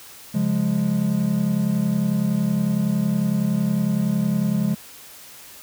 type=chord; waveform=triangle; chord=Db major; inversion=none; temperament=equal with one note detuned; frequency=138.59 / 176.85 / 207.7 Hz; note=Db3 / F3 / Ab3; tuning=0 / +22 / 0 cents; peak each=-24 / -21 / -19 dBFS; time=0.34-4.75 s; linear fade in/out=10 ms; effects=white hiss -43 dBFS RMS until 5.62 s